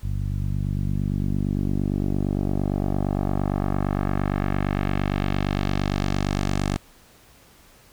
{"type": "tone with low-pass filter sweep", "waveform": "10% pulse", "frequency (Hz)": 48.74, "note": "G1", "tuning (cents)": -9, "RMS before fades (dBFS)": -24, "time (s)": [0.03, 6.77], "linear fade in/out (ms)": 10, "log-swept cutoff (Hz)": [100, 8500], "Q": 1.1, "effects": ["pink hiss -53 dBFS RMS until 7.92 s"]}